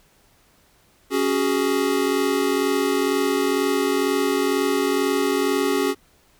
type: chord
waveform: square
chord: C# suspended fourth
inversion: none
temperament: equal with one note detuned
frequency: 277.2 / 373.2 / 415.3 Hz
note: C#4 / F#4 / G#4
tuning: 0 / +15 / 0 cents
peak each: -24 dBFS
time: 1.1-5.95 s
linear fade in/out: 50 ms
effects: pink hiss -58 dBFS RMS until 6.39 s